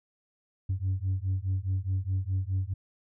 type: beating tone pair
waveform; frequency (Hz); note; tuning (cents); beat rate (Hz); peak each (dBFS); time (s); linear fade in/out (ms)
sine; 92.5 / 97.3; F#2 / G2; 0 / -12; 4.8; -28; 0.69-2.74; 10
effects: tanh soft clip ceiling -23 dBFS